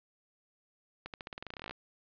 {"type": "accelerating click train", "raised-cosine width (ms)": 0.3, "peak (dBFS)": -25, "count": 18, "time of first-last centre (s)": [1.06, 1.71], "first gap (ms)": 78, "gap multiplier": 0.9, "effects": ["resampled to 11025 Hz", "11-bit"]}